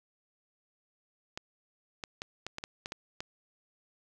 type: clicks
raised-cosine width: 0.2 ms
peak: -20 dBFS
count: 9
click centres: 1.375 / 2.038 / 2.219 / 2.466 / 2.584 / 2.639 / 2.859 / 2.921 / 3.205 s
effects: none